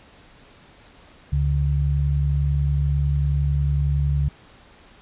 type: tone pair together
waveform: sine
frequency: 71 / 142 Hz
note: C#2 / C#3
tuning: +42 / +42 cents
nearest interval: octave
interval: 1200 cents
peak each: -20 / -21 dBFS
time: 1.32-4.29 s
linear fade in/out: 10 ms
effects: pink hiss -50 dBFS RMS until 5.01 s + resampled to 8000 Hz